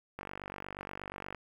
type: click train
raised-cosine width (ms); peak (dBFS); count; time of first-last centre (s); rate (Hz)
0.5; -25; 57; 0.19-1.347; 48.4
effects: 9-bit